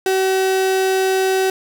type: tone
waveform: 35% pulse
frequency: 380 Hz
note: F#4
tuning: 46 cents sharp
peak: -13 dBFS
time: 0.06-1.5 s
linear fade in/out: 2 ms
effects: none